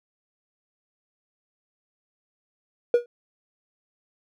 triangle tone with exponential decay, 480 Hz, B4, 49 cents flat, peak -8 dBFS, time 2.94-3.06 s, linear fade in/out 2 ms, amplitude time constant 25 ms, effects tanh soft clip ceiling -8 dBFS

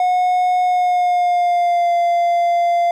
triangle tone with pitch glide, 727 to 692.2 Hz, F#5 to F5, -31 to -16 cents, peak -11 dBFS, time 0-2.91 s, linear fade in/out 2 ms, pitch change -85 cents, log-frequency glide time 0.63-1.94 s, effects none

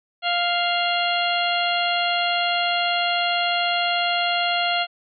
harmonic tone with a mistuned harmonic, 698.5 Hz, F5, in tune, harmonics 1 / 2 / 3 / 4 / 5 / 6, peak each -23 / -27 / -29 / -26 / -28 / -30 dBFS, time 0.22-4.87 s, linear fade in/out 50 ms, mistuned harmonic 5, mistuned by -84 cents, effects none

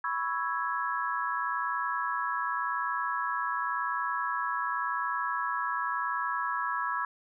sine chord, C# minor seventh, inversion third, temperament equal, 987.8 / 1108.7 / 1318.5 / 1661.2 Hz, B5 / C#6 / E6 / G#6, 0 / 0 / 0 / 0 cents, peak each -34 dBFS, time 0.04-7.05 s, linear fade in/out 2 ms, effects none

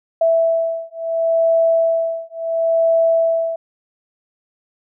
sine beating tone pair, 659 / 659.72 Hz, E5 / E5, -1 / +1 cents, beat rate 0.72 Hz, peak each -17 dBFS, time 0.21-3.56 s, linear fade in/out 5 ms, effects none

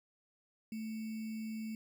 sine tone with sample-and-hold, 220 Hz, A3, in tune, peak -38 dBFS, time 0.72-1.75 s, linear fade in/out 2 ms, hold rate 2450 Hz, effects none

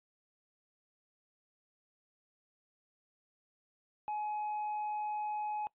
sine tone with tanh clipping, 844 Hz, G#5, 28 cents sharp, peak -35 dBFS, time 4.08-5.67 s, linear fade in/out 0 ms, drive 3 dB, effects noise-tail reverb RT60 0.1 s tail -22 dB re dry + resampled to 8000 Hz

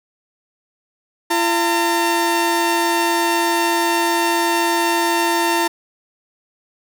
sawtooth tone pair together, 340.1 / 908 Hz, F4 / A#5, -46 / -46 cents, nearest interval octave + perfect fourth, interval 1700 cents, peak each -15 / -14 dBFS, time 1.3-5.68 s, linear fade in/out 10 ms, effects none

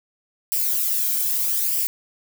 violet noise with flanger, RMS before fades -22 dBFS, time 0.52-1.87 s, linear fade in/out 0 ms, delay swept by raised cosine 0.38 to 1.29 ms, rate 0.8 Hz, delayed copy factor +0.55, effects none

